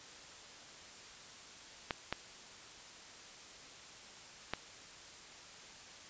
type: clicks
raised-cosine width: 0.3 ms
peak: -18 dBFS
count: 3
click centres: 1.908 / 2.126 / 4.536 s
effects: white hiss -53 dBFS RMS until 6.09 s + resampled to 16000 Hz